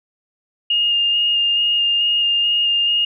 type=tone with vibrato; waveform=sine; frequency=2832 Hz; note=F7; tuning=23 cents sharp; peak=-14 dBFS; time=0.7-3.05 s; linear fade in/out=5 ms; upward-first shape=square; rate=2.3 Hz; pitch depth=10 cents each way; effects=none